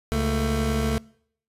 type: tone pair together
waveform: 25% pulse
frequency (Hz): 70.5 / 223.3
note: C#2 / A3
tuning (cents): +30 / +26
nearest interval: octave + minor sixth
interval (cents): 1996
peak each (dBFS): -21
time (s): 0.12-0.98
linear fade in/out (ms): 0
effects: noise-tail reverb RT60 0.6 s tail -23 dB re dry + resampled to 32000 Hz